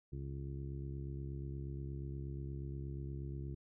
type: harmonic tone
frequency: 68.4 Hz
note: C#2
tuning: 23 cents flat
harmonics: 1 / 2 / 3 / 4 / 5 / 6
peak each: -44 / -43 / -55 / -55 / -51 / -59 dBFS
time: 0.12-3.55 s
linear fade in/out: 10 ms
effects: none